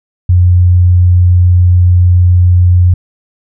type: tone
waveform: sine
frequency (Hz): 89.3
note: F2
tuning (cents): +39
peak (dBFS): -3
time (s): 0.29-2.94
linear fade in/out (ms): 5
effects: none